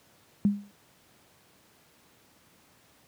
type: tone with exponential decay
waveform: sine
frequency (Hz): 203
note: G#3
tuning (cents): -39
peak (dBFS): -16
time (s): 0.45-0.71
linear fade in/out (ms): 0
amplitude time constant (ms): 55
effects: pink hiss -61 dBFS RMS until 3.07 s + high-pass 100 Hz 12 dB/octave